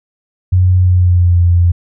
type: tone with pitch glide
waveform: sine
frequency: 91.5 to 87.12 Hz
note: F#2 to F2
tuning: -19 to -4 cents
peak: -6 dBFS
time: 0.52-1.72 s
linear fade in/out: 10 ms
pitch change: -85 cents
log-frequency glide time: 0.79-1.41 s
effects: none